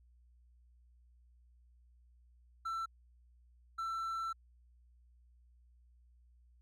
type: tone bursts at uneven times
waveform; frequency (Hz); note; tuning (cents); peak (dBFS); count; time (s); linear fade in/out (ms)
triangle; 1338; E6; +25; -34; 2; 2.65-2.86 / 3.78-4.33; 10
effects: added 60 Hz sine -62 dBFS peak until 6.61 s